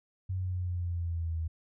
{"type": "linear sweep", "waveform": "sine", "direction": "down", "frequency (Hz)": [93.9, 80.1], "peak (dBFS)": -30, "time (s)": [0.29, 1.48], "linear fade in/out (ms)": 10, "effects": []}